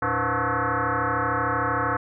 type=tone with frequency modulation; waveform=sine; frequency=116.54 Hz; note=A#2; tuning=in tune; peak=-21 dBFS; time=0.02-1.97 s; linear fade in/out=5 ms; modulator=200 Hz; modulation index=7.5; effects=none